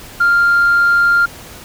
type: tone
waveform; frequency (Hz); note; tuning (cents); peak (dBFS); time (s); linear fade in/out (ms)
sine; 1396.9; F6; 0; -7; 0.2-1.26; 10
effects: tanh soft clip ceiling -6 dBFS + pink hiss -35 dBFS RMS until 1.64 s